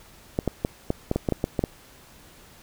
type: clicks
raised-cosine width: 2 ms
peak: -9 dBFS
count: 11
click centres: 0.389 / 0.477 / 0.649 / 0.904 / 1.114 / 1.16 / 1.288 / 1.323 / 1.441 / 1.592 / 1.639 s
effects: pink hiss -51 dBFS RMS until 2.62 s